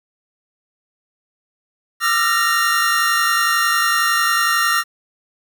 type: tone cluster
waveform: square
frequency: 1191 / 1348 / 1399 / 1853 / 2801 Hz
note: D6 / E6 / F6 / A#6 / F7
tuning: +24 / +38 / +3 / -11 / +4 cents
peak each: -24 / -20 / -26 / -19 / -28 dBFS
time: 2-4.84 s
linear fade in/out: 50 ms
effects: 8-bit

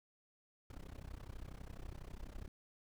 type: noise with amplitude modulation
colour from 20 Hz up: brown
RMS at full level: -45 dBFS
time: 0.7-2.48 s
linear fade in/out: 2 ms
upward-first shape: sine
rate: 32.1 Hz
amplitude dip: 95%
effects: none

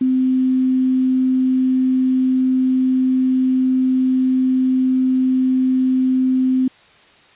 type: tone with quantisation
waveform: sine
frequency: 258.4 Hz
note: C4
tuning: 21 cents flat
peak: -13 dBFS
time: 0.01-6.68 s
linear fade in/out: 5 ms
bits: 7
effects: white hiss -49 dBFS RMS until 7.35 s + resampled to 8000 Hz

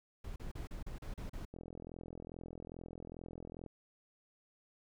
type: noise bursts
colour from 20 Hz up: brown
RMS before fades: -43 dBFS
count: 8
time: 0.24-1.452 s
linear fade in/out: 5 ms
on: 120 ms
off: 36 ms
type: click train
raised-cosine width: 2 ms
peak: -34 dBFS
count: 91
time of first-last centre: 1.54-3.663 s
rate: 42.4 Hz
effects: none

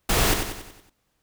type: noise with echo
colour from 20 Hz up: pink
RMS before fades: -21 dBFS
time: 0.09-0.34 s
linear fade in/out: 5 ms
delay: 93 ms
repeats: 6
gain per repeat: -6 dB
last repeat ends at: 0.898 s
effects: pink hiss -72 dBFS RMS until 1.22 s

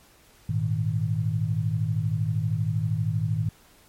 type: chord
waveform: sine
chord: Ab suspended second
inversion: none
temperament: equal with one note detuned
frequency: 103.83 / 116.54 / 156.56 Hz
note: Ab2 / Bb2 / Eb3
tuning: 0 / 0 / +11 cents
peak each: -27 dBFS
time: 0.49-3.49 s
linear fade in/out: 5 ms
effects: pink hiss -56 dBFS RMS until 3.88 s + MP3 64 kbps

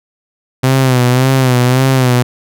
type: tone with vibrato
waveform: sawtooth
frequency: 128.3 Hz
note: C3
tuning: 34 cents flat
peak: -4 dBFS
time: 0.63-2.23 s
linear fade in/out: 10 ms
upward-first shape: sine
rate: 1.8 Hz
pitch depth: 68 cents each way
effects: none

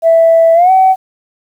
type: tone with pitch glide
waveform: sine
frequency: 659.3 to 757.3 Hz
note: E5 to F#5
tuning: 0 to +40 cents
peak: -3 dBFS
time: 0.02-0.96 s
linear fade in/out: 50 ms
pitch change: +240 cents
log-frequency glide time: 0.54-0.71 s
effects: tanh soft clip ceiling 0 dBFS + 7-bit

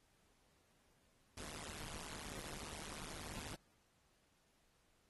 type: noise with amplitude modulation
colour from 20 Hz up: pink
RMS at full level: -45 dBFS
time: 1.37-3.55 s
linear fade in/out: 5 ms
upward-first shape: sine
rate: 153 Hz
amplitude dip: 95%
effects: pink hiss -75 dBFS RMS until 5.09 s + AAC 32 kbps

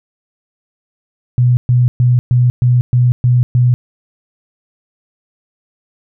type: tone bursts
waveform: sine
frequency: 123.47 Hz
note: B2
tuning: in tune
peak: -7 dBFS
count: 8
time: 1.38-3.74 s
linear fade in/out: 0 ms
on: 190 ms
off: 120 ms
effects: none

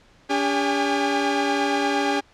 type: tone cluster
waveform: sawtooth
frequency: 285 / 401.7 / 812 Hz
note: C#4 / G4 / G#5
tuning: +48 / +42 / -39 cents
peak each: -20 / -22 / -20 dBFS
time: 0.29-2.21 s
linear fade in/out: 20 ms
effects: pink hiss -55 dBFS RMS until 2.33 s + low-pass 5000 Hz 12 dB/octave

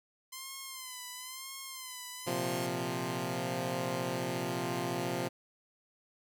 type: tone with vibrato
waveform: 5% pulse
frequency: 1035 Hz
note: C6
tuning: 19 cents flat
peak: -30 dBFS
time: 0.32-2.67 s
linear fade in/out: 10 ms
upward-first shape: sine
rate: 1 Hz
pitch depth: 72 cents each way
type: chord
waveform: 10% pulse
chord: Bb suspended second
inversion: none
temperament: equal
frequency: 116.54 / 130.81 / 174.61 Hz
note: Bb2 / C3 / F3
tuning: 0 / 0 / 0 cents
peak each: -32 / -28 / -28 dBFS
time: 2.26-5.29 s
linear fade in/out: 20 ms
effects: none

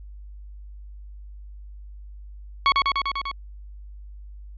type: tone with echo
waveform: sawtooth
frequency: 1108.7 Hz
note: C#6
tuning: in tune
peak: -11 dBFS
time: 2.66-2.72 s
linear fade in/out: 0 ms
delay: 99 ms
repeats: 6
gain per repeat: -2 dB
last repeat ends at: 3.314 s
effects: added 50 Hz sine -38 dBFS peak until 4.57 s + resampled to 11025 Hz

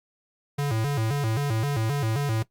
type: tone with vibrato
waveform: square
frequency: 126.1 Hz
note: B2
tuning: 36 cents sharp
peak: -24 dBFS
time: 0.58-2.43 s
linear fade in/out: 10 ms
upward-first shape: square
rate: 3.8 Hz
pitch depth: 220 cents each way
effects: noise-tail reverb RT60 0.1 s tail -18 dB re dry + Opus 48 kbps

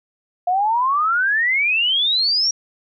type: exponential sweep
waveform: sine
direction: up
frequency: 700 to 5710 Hz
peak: -15 dBFS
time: 0.47-2.51 s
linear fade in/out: 5 ms
effects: none

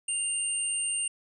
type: tone pair together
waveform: sine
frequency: 2794 / 8748 Hz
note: F7 / C#9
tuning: 0 / -24 cents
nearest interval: octave + minor sixth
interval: 1976 cents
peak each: -34 / -28 dBFS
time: 0.08-1.08 s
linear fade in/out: 5 ms
effects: none

